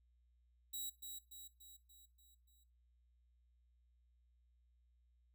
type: tone with echo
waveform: 5% pulse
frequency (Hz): 3876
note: B7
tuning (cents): -33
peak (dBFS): -35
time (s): 0.73-0.9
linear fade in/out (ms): 10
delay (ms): 290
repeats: 6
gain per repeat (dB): -5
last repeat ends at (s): 2.64
effects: noise-tail reverb RT60 0.4 s tail -20 dB re dry + added 60 Hz sine -70 dBFS peak until 5.34 s